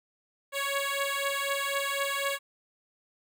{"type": "beating tone pair", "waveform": "10% pulse", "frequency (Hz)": [554.4, 558.4], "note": ["C#5", "C#5"], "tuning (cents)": [0, 13], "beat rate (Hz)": 4, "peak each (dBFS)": -23, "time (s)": [0.52, 2.39], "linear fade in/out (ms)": 50, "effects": []}